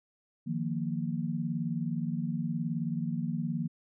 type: chord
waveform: sine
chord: Eb suspended second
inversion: none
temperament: equal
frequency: 155.56 / 174.61 / 233.1 Hz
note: Eb3 / F3 / Bb3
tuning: 0 / 0 / 0 cents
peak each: -34 dBFS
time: 0.46-3.68 s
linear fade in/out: 20 ms
effects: none